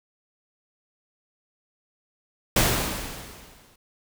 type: noise with exponential decay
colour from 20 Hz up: pink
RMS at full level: -18 dBFS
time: 2.56-3.76 s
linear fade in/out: 5 ms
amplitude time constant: 260 ms
effects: none